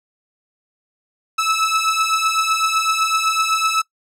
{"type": "beating tone pair", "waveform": "sawtooth", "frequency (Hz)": [1300, 1307.9], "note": ["E6", "E6"], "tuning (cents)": [-24, -14], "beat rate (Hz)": 7.9, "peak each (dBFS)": [-17, -14], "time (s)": [1.38, 3.82], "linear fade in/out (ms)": 10, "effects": ["noise-tail reverb RT60 0.1 s tail -21 dB re dry", "low-pass 10000 Hz 12 dB/octave"]}